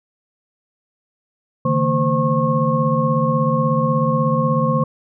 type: tone cluster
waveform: sine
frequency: 142.2 / 158.6 / 227.8 / 520 / 1087 Hz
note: C#3 / D#3 / A#3 / C5 / C#6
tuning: +45 / +33 / -40 / -11 / -34 cents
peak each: -21 dBFS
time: 1.65-4.84 s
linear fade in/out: 5 ms
effects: none